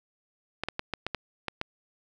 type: clicks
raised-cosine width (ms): 0.3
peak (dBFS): -14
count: 8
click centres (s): 0.636 / 0.686 / 0.794 / 0.937 / 1.066 / 1.147 / 1.483 / 1.614
effects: none